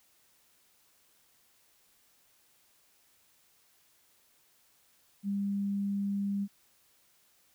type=tone; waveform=sine; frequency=200 Hz; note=G3; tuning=35 cents sharp; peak=-29 dBFS; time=5.23-6.48 s; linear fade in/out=50 ms; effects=white hiss -67 dBFS RMS until 7.54 s